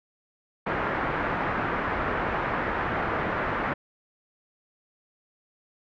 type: low-pass noise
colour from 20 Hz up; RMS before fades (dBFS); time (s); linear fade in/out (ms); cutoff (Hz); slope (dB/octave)
white; -28; 0.66-3.74; 10; 1700; 24
effects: none